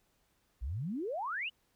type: exponential sweep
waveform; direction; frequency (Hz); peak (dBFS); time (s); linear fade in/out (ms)
sine; up; 53.6 to 3067; -34; 0.61-1.5; 20
effects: pink hiss -74 dBFS RMS until 1.75 s